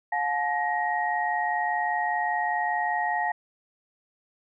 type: tone cluster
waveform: sine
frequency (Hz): 714 / 859 / 1881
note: F5 / A5 / A#6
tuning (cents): +38 / -42 / +15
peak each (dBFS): -29 / -27 / -29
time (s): 0.12-3.32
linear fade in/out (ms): 5
effects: none